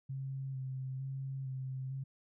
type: tone with vibrato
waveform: sine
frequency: 133 Hz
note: C3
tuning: 29 cents sharp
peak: -37 dBFS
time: 0.09-2.04 s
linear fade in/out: 10 ms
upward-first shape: square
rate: 1.1 Hz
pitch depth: 21 cents each way
effects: none